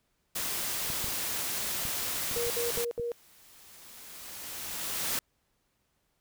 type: noise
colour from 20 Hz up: white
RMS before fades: -33 dBFS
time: 0.35-2.85 s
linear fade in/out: 10 ms
type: clicks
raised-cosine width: 5 ms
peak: -29 / -27 / -34 / -28 / -33 / -32 / -30 / -29 / -29 dBFS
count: 9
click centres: 0.902 / 1.043 / 1.083 / 1.853 / 2.314 / 2.371 / 2.468 / 2.777 / 2.997 s
type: tone bursts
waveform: sine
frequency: 473.6 Hz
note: A#4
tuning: 27 cents sharp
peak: -30 dBFS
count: 4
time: 2.36-3.118 s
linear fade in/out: 0 ms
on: 140 ms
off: 66 ms
type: noise with exponential growth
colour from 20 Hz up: white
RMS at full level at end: -30 dBFS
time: 2.56-5.19 s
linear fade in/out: 1 ms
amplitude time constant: 570 ms
effects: pink hiss -75 dBFS RMS until 6.2 s